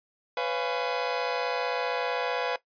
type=chord; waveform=sawtooth; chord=C# dominant seventh; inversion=third; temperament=just; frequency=498.9 / 554.4 / 693 / 831.5 Hz; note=B4 / C#5 / E#5 / G#5; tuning=+17 / 0 / -14 / +2 cents; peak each=-26 / -31 / -30 / -31 dBFS; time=0.37-2.56 s; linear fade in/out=2 ms; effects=noise-tail reverb RT60 0.1 s tail -17 dB re dry + resampled to 11025 Hz